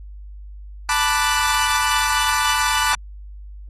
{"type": "chord", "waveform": "sawtooth", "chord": "B minor seventh", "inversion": "third", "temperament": "equal", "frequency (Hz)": [880, 987.8, 1174.7, 1480], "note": ["A5", "B5", "D6", "F#6"], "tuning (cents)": [0, 0, 0, 0], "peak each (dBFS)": -19, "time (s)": [0.89, 2.95], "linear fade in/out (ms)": 2, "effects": ["added 50 Hz sine -34 dBFS peak until 3.69 s", "AAC 32 kbps"]}